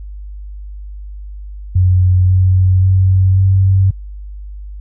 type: tone with pitch steps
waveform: sine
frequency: 91.5 / 92.88 / 94.29 / 95.72 Hz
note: F#2 / F#2 / F#2 / G2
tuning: -19 / +7 / +33 / -41 cents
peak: -7 dBFS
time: 1.75-3.91 s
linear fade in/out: 10 ms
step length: 540 ms
effects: added 50 Hz sine -26 dBFS peak until 4.8 s